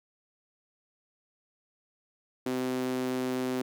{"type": "tone with high-pass filter", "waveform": "sawtooth", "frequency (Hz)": 128, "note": "C3", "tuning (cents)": -38, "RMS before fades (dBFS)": -31, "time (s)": [2.46, 3.62], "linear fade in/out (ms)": 5, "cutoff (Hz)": 300, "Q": 4.3, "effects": []}